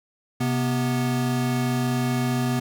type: tone pair together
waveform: square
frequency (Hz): 129.7 / 244.8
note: C3 / B3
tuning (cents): -15 / -15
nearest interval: major seventh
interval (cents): 1100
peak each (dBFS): -25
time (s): 0.4-2.6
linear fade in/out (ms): 10
effects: none